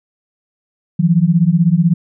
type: beating tone pair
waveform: sine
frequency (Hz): 161.9 / 177.9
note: E3 / F3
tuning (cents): -31 / +32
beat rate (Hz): 16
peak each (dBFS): -12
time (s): 0.99-1.94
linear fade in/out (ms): 10
effects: none